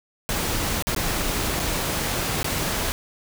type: noise with dropouts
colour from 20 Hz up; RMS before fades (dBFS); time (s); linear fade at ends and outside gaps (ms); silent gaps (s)
pink; -25; 0.29-2.92; 0; 0.824-0.87 / 0.948-0.963 / 1.595-1.599 / 2.43-2.444
effects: none